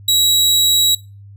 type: tone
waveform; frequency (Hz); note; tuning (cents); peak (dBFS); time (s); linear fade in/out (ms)
sawtooth; 3872; B7; -35; -8; 0.08-0.95; 5
effects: noise-tail reverb RT60 0.3 s tail -22 dB re dry + added 100 Hz sine -36 dBFS peak until 1.36 s

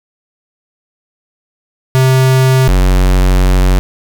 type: tone pair in turn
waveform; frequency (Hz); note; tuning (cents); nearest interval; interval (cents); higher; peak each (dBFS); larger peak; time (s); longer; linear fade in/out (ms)
square; 130.81 / 46.25; C3 / F#1; 0 / 0; octave + tritone; 1800; first; -7; neither; 1.95-2.68 / 2.68-3.79; second; 0
effects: none

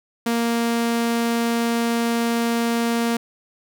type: tone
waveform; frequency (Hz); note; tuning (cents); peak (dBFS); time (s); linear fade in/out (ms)
sawtooth; 233.1; A#3; 0; -15; 0.26-3.17; 5
effects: none

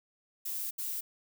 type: noise bursts at uneven times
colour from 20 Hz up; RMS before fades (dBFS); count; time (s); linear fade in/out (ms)
violet; -36; 2; 0.45-0.71 / 0.78-1.01; 10
effects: none

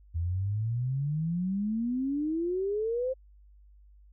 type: exponential sweep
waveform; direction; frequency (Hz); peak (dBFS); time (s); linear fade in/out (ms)
sine; up; 80.9 to 531; -27; 0.14-3.14; 20
effects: added 50 Hz sine -53 dBFS peak until 4.12 s

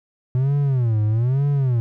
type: tone with vibrato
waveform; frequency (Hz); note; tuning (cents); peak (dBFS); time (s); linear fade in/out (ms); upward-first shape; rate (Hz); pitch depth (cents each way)
triangle; 123.47; B2; 0; -14; 0.35-1.8; 0; sine; 1.1; 260
effects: none

